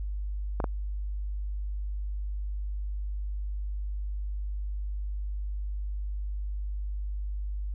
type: clicks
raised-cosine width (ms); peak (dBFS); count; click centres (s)
1; -15; 2; 0.602 / 0.642
effects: added 50 Hz sine -30 dBFS peak until 7.74 s